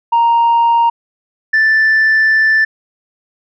sine tone pair in turn, 932.3 / 1763 Hz, A#5 / A6, 0 / +3 cents, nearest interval major seventh, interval 1103 cents, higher second, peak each -6 dBFS, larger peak neither, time 0.12-0.9 / 1.53-2.65 s, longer second, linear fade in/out 10 ms, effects tanh soft clip ceiling -6 dBFS

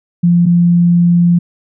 sine tone pair in turn, 173.2 / 173.2 Hz, F3 / F3, -14 / -14 cents, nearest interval unison, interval 0 cents, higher neither, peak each -6 dBFS, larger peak neither, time 0.23-0.46 / 0.46-1.39 s, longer second, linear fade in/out 10 ms, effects none

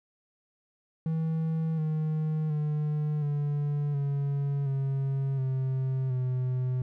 triangle tone with pitch steps, 161 / 155.7 / 150.57 / 145.61 / 140.81 / 136.17 / 131.68 / 127.34 Hz, E3 / D#3 / D3 / D3 / C#3 / C#3 / C3 / C3, -41 / +2 / +44 / -14 / +27 / -31 / +11 / -47 cents, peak -24 dBFS, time 1.06-6.82 s, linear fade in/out 2 ms, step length 720 ms, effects none

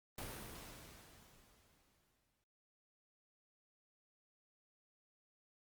pink noise with exponential decay, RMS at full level -45 dBFS, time 0.18-2.44 s, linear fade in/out 2 ms, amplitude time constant 490 ms, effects noise-tail reverb RT60 0.8 s tail -20 dB re dry + Opus 32 kbps

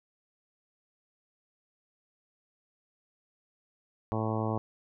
harmonic tone, 110 Hz, A2, in tune, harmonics 1 / 2 / 3 / 4 / 5 / 6 / 7 / 8 / 9 / 10, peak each -32 / -35 / -37 / -38 / -39 / -40 / -40 / -41 / -42 / -42 dBFS, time 4.12-4.58 s, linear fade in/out 0 ms, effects none

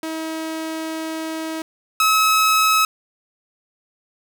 sawtooth tone pair in turn, 320 / 1286.3 Hz, D#4 / E6, +49 / -43 cents, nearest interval 2 octaves, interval 2408 cents, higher second, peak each -21 / -10 dBFS, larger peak second, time 0.03-1.62 / 2-2.85 s, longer first, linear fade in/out 2 ms, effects none

